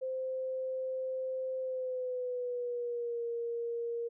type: tone with pitch glide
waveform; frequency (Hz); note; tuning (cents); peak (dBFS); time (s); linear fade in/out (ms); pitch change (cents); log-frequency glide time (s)
sine; 520 to 468.7; C5 to A#4; -11 to +9; -33; 0.01-4.09; 20; -180; 1.6-3.23
effects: none